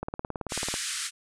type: click train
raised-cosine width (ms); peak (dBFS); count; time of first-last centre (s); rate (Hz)
1; -18; 14; 0.03-0.74; 18.3
type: band-pass noise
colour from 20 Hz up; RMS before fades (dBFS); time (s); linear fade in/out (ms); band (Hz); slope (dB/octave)
white; -33; 0.49-1.11; 50; 1300 to 9700; 48
effects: none